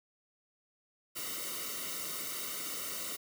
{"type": "noise with comb filter", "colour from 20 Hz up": "white", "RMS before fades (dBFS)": -39, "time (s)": [1.15, 3.17], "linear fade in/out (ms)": 20, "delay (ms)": 1.2, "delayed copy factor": -0.95, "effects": []}